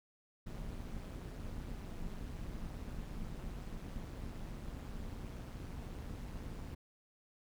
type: noise with amplitude modulation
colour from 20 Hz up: brown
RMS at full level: -41 dBFS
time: 0.46-6.75 s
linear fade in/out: 10 ms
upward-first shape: sine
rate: 192 Hz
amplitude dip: 70%
effects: none